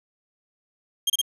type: tone bursts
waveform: sawtooth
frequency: 3209 Hz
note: G7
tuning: 40 cents sharp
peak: -16 dBFS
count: 3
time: 1.07-1.215 s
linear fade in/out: 5 ms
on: 29 ms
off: 29 ms
effects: resampled to 32000 Hz + 9-bit